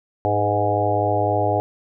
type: harmonic tone with a mistuned harmonic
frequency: 103.83 Hz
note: G#2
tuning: in tune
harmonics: 1 / 3 / 4 / 5 / 6 / 7 / 8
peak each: -24 / -28 / -26 / -26 / -24 / -23 / -25 dBFS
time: 0.25-1.6 s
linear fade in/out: 0 ms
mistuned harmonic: 5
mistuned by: -39 cents
effects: none